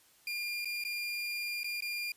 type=tone with dropouts; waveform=30% pulse; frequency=2406 Hz; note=D7; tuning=41 cents sharp; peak=-32 dBFS; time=0.27-2.12 s; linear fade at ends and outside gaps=2 ms; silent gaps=0.647-0.655 / 0.839-0.849 / 1.633-1.643 / 1.806-1.822 s; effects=white hiss -64 dBFS RMS until 2.16 s + resampled to 32000 Hz